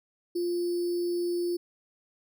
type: tone with sample-and-hold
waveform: sine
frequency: 349.2 Hz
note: F4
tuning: in tune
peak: -26 dBFS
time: 0.35-1.57 s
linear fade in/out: 10 ms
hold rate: 4900 Hz
effects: none